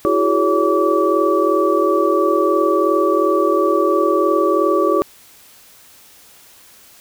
sine tone cluster, 328.6 / 368 / 410.9 / 564 / 1152 Hz, E4 / F#4 / G#4 / C#5 / D6, -5 / -9 / -18 / +30 / -34 cents, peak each -19 dBFS, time 0.05-5.02 s, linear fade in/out 0 ms, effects white hiss -46 dBFS RMS until 7 s

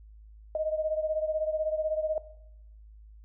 sine beating tone pair, 620 / 636 Hz, D#5 / D#5, -6 / +38 cents, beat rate 16 Hz, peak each -28 / -33 dBFS, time 0.55-2.18 s, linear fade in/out 2 ms, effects noise-tail reverb RT60 0.8 s tail -17 dB re dry + added 53 Hz sine -48 dBFS peak until 3.24 s

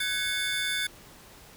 square tone cluster, 1511 / 1668 / 2200 / 3528 Hz, F#6 / G#6 / C#7 / A7, +36 / +7 / -14 / +4 cents, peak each -34 / -36 / -35 / -31 dBFS, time 0-0.87 s, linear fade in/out 5 ms, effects pink hiss -51 dBFS RMS until 1.56 s

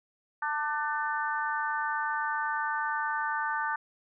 harmonic tone with a mistuned harmonic, 296.9 Hz, D4, 19 cents sharp, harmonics 3 / 4 / 5 / 6, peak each -32 / -34 / -33 / -37 dBFS, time 0.42-3.76 s, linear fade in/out 5 ms, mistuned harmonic 5, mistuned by +29 cents, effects none

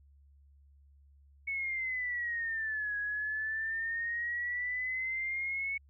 sine exponential two-way sweep, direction down then up, 2217 to 1661.2 to 2217 Hz, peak -32 dBFS, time 1.47-5.78 s, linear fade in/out 10 ms, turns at 2.97 s, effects added 70 Hz sine -58 dBFS peak until 5.89 s

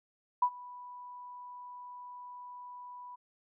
sine tone with ADSR envelope, 986 Hz, B5, 3 cents flat, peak -21 dBFS, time 0.42-3.16 s, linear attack 6 ms, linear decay 68 ms, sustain -23 dB, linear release 13 ms, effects none

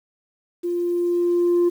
sine tone with level ramp, 348.9 Hz, F4, 2 cents flat, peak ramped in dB -21 to -12 dBFS, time 0.63-1.7 s, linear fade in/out 20 ms, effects tanh soft clip ceiling -13 dBFS + 8-bit

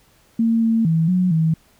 sine tone with pitch steps, 227.9 / 226.1 / 162.5 / 182.4 / 160.7 Hz, A#3 / A3 / E3 / F#3 / E3, -39 / +47 / -24 / -24 / -44 cents, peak -14 dBFS, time 0.39-1.54 s, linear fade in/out 5 ms, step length 230 ms, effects pink hiss -56 dBFS RMS until 1.79 s

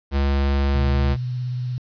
square tone, 69.4 Hz, C#2, 3 cents sharp, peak -18 dBFS, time 0.11-1.17 s, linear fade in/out 50 ms
sine tone with vibrato, 124.7 Hz, B2, 17 cents sharp, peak -23 dBFS, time 0.75-1.78 s, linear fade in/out 0 ms, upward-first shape sine, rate 17 Hz, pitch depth 26 cents each way
effects resampled to 11025 Hz + 8-bit

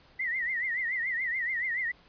sine tone with vibrato, 1970 Hz, B6, 5 cents flat, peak -28 dBFS, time 0.19-1.92 s, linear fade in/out 10 ms, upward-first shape triangle, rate 7 Hz, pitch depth 150 cents each way, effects pink hiss -59 dBFS RMS until 2.08 s + resampled to 11025 Hz

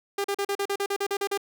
sawtooth tone bursts, 400 Hz, G4, 35 cents sharp, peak -21 dBFS, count 12, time 0.18-1.376 s, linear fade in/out 5 ms, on 63 ms, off 40 ms, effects none

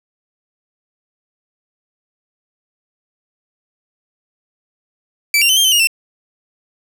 sawtooth tone with pitch steps, 2316 / 2773 / 3050 / 3192 / 3063 / 2861 / 2687 Hz, D7 / F7 / G7 / G7 / G7 / F7 / E7, -25 / -13 / -48 / +31 / -41 / +41 / +33 cents, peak -7 dBFS, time 5.34-5.872 s, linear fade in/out 2 ms, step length 76 ms, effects none

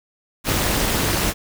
pink noise with amplitude modulation, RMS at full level -17 dBFS, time 0.44-1.34 s, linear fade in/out 50 ms, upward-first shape sine, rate 246 Hz, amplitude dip 75%, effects none

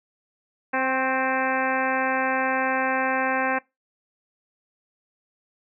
harmonic tone with a mistuned harmonic, 261.6 Hz, C4, in tune, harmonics 1 / 2 / 3 / 4 / 5 / 6 / 7 / 8 / 9 / 10, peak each -30 / -29 / -27 / -29 / -37 / -28 / -31 / -36 / -36 / -36 dBFS, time 0.73-3.59 s, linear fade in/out 10 ms, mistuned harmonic 4, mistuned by +22 cents, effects noise-tail reverb RT60 0.2 s tail -21 dB re dry

